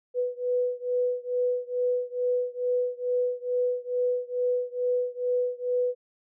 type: beating tone pair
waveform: sine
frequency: 493.9 / 496.2 Hz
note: B4 / B4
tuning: 0 / +8 cents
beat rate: 2.3 Hz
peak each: -27 / -28 dBFS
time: 0.14-5.95 s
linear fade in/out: 50 ms
effects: none